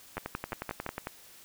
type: two click trains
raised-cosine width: 0.5 ms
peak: -19 / -19 dBFS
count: 11 / 5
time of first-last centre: 0.17-1.071 / 0.18-0.864 s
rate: 11.1 / 5.85 Hz
effects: white hiss -54 dBFS RMS until 1.44 s